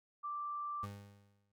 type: tone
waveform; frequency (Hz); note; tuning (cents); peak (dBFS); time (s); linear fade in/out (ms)
sine; 1174.7; D6; 0; -38; 0.23-0.86; 20
type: tone with exponential decay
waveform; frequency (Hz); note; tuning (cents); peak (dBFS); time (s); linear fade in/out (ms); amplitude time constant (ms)
30% pulse; 101; G#2; -48; -39; 0.83-1.52; 5; 150
effects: none